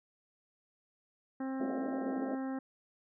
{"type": "harmonic tone", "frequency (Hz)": 265.1, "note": "C4", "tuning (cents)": 23, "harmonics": [1, 2, 3, 4, 5, 6, 7], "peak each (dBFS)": [-35, -45, -46, -53, -53, -54, -56], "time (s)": [1.4, 2.59], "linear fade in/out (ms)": 5}
{"type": "band-pass noise", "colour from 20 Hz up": "pink", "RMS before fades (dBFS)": -40, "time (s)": [1.6, 2.35], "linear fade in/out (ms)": 2, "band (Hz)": [200, 750], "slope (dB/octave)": 96}
{"effects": []}